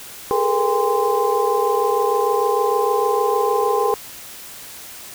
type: tone cluster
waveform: sine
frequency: 410.7 / 437.2 / 477.5 / 806 / 1038 Hz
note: G#4 / A4 / A#4 / G5 / C6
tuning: -19 / -11 / +42 / +48 / -14 cents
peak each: -22 dBFS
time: 0.31-3.94 s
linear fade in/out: 0 ms
effects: white hiss -37 dBFS RMS until 5.14 s